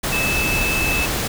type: tone in noise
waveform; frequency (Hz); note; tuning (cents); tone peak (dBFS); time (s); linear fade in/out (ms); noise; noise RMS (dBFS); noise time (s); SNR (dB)
sine; 2616; E7; -14; -20; 0.12-1.06; 10; pink; -22; 0.03-1.28; -1
effects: none